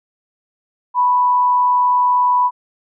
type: tone with frequency modulation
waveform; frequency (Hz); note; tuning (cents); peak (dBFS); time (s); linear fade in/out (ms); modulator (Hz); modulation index
sine; 987.8; B5; 0; -11; 0.94-2.51; 50; 96.1; 0.27
effects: none